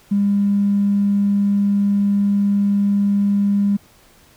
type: tone with tanh clipping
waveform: triangle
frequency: 201.5 Hz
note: G3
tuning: 48 cents sharp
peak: -13 dBFS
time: 0.11-3.77 s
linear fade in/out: 10 ms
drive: 2 dB
effects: pink hiss -51 dBFS RMS until 4.36 s